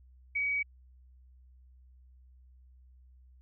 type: tone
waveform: sine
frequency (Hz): 2266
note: C#7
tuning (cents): +37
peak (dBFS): -28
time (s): 0.35-0.63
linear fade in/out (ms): 10
effects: added 63 Hz sine -55 dBFS peak until 3.41 s